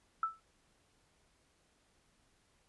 sine tone with exponential decay, 1318.5 Hz, E6, in tune, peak -27 dBFS, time 0.23-0.4 s, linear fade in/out 2 ms, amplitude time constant 35 ms, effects pink hiss -72 dBFS RMS until 2.68 s + resampled to 24000 Hz

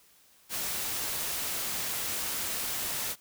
white noise, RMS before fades -33 dBFS, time 0.49-3.16 s, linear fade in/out 50 ms, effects white hiss -61 dBFS RMS until 3.2 s

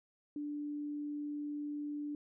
sine tone, 293.7 Hz, D4, in tune, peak -37 dBFS, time 0.36-2.15 s, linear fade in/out 2 ms, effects none

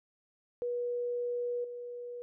sine tone with level steps, 484.6 Hz, B4, 33 cents flat, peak -31 / -39 dBFS, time 0.62-2.22 s, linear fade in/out 0 ms, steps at 1.64 s, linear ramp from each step 5 ms, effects none

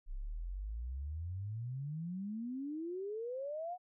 sine exponential sweep, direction up, 30.87 to 740 Hz, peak -38 dBFS, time 0.06-3.78 s, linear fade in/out 50 ms, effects none

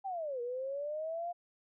sine linear two-way sweep, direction down then up, 800 to 472.5 to 707 Hz, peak -35 dBFS, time 0.04-1.33 s, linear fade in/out 20 ms, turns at 0.41 s, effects none

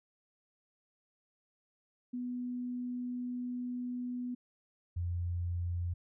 sine tone pair in turn, 246.9 / 87.29 Hz, B3 / F2, 0 / 0 cents, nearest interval octave + tritone, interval 1800 cents, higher first, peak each -35 / -32 dBFS, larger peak second, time 2.13-4.35 / 4.96-5.94 s, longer first, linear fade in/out 10 ms, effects none

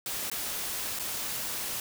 white noise with dropouts, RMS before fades -34 dBFS, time 0.06-1.8 s, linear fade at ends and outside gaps 1 ms, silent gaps 0.299-0.315 / 0.989-0.996 s, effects none

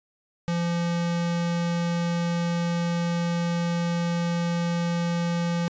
square tone, 171.3 Hz, F3, 33 cents flat, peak -24 dBFS, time 0.48-5.68 s, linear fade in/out 0 ms, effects resampled to 16000 Hz

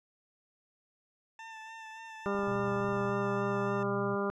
20% pulse tone with vibrato, 890 Hz, A5, 20 cents sharp, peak -39 dBFS, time 1.39-3.83 s, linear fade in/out 2 ms, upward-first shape sine, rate 3.5 Hz, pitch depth 24 cents each way
harmonic tone, 200 Hz, G3, 35 cents sharp, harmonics 1 / 2 / 3 / 4 / 5 / 6 / 7, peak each -35 / -33 / -38 / -43 / -41 / -38 / -41 dBFS, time 2.26-4.3 s, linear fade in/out 0 ms
click train, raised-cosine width 3 ms, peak -37 dBFS, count 19, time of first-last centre 2.35-3.094 s, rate 24.2 Hz
sine tone, 123.47 Hz, B2, in tune, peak -38 dBFS, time 2.46-4.16 s, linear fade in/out 20 ms
effects low-pass 5000 Hz 12 dB/octave

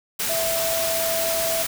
sine tone in noise, 659.3 Hz, E5, in tune, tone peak -24 dBFS, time 0.29-1.63 s, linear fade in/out 10 ms, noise white, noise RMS -25 dBFS, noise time 0.19-1.67 s, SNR -2 dB, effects none

